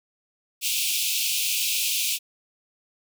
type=high-pass noise; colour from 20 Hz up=pink; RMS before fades=-25 dBFS; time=0.61-2.19 s; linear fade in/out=50 ms; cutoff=2400 Hz; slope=96 dB/octave; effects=none